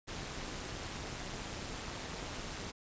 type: noise with amplitude modulation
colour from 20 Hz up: pink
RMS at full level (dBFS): -39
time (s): 0.07-2.72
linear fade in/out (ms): 20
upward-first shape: sine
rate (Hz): 210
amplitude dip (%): 70
effects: resampled to 16000 Hz